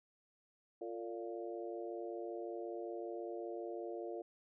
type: harmonic tone with a mistuned harmonic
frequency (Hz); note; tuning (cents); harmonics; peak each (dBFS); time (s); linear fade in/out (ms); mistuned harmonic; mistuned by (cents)
116.2; A#2; -5; 3 / 4 / 5 / 6; -44 / -46 / -48 / -50; 0.81-4.22; 5; 4; -41
effects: none